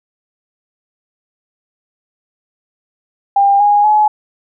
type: tone with pitch steps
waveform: sine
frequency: 799 / 823.4 / 848.5 Hz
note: G5 / G#5 / G#5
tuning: +33 / -15 / +37 cents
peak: -7 dBFS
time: 3.36-4.08 s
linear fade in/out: 5 ms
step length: 240 ms
effects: none